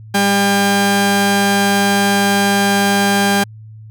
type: tone pair together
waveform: sawtooth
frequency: 200.1 / 800.4 Hz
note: G3 / G5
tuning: +36 / +36 cents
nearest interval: 2 octaves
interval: 2400 cents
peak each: -10 dBFS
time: 0.14-3.44 s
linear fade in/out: 10 ms
effects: added 109 Hz sine -33 dBFS peak until 3.9 s